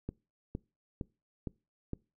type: click train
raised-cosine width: 3 ms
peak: -23 dBFS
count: 5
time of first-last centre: 0.09-1.933 s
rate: 2.17 Hz
effects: noise-tail reverb RT60 0.3 s tail -24 dB re dry